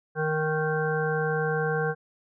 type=harmonic tone; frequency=155.56 Hz; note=D#3; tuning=in tune; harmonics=1 / 3 / 5 / 7 / 9 / 10; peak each=-29 / -27 / -33 / -38 / -38 / -31 dBFS; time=0.15-1.95 s; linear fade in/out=50 ms; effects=none